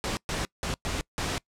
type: noise bursts at uneven times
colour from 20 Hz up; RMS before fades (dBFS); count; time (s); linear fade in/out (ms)
pink; -30; 5; 0.04-0.17 / 0.29-0.45 / 0.63-0.74 / 0.85-1.01 / 1.18-1.38; 0
effects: noise-tail reverb RT60 0.1 s tail -24 dB re dry + low-pass 8000 Hz 12 dB/octave